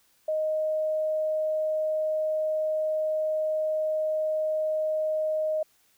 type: tone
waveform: sine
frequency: 622.3 Hz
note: D#5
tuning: in tune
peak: -24 dBFS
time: 0.28-5.63 s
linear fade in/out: 5 ms
effects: white hiss -65 dBFS RMS until 5.97 s